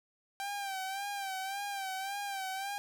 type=tone with vibrato; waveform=sawtooth; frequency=784 Hz; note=G5; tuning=in tune; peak=-32 dBFS; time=0.4-2.78 s; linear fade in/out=0 ms; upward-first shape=sine; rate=1.8 Hz; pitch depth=61 cents each way; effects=none